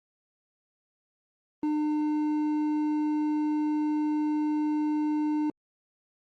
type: tone with hard clipping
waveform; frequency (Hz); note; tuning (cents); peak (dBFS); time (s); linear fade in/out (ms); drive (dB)
triangle; 302.2; D4; +50; -26; 1.63-5.5; 2; 9
effects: Opus 24 kbps